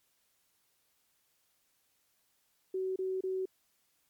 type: tone bursts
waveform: sine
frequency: 376.5 Hz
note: F#4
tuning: 30 cents sharp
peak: -31 dBFS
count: 3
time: 2.74-3.456 s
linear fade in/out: 5 ms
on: 220 ms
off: 28 ms
effects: white hiss -74 dBFS RMS until 4.09 s + MP3 96 kbps